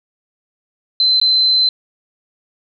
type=tone with dropouts; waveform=sine; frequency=4069 Hz; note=C8; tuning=49 cents flat; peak=-10 dBFS; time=1-1.69 s; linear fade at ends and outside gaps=2 ms; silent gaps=1.2-1.214 s; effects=none